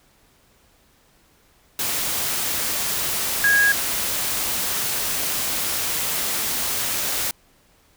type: tone in noise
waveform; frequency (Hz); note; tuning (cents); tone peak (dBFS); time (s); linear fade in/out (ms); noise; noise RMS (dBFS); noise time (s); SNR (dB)
sine; 1647; G#6; -15; -14; 3.44-3.72; 2; white; -24; 1.79-7.31; +7
effects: pink hiss -58 dBFS RMS until 7.96 s